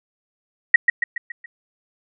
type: tone with echo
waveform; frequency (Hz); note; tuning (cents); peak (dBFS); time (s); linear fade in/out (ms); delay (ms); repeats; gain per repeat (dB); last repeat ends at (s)
sine; 1900; A#6; +33; -4; 0.74-0.76; 5; 140; 5; -6; 1.46
effects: none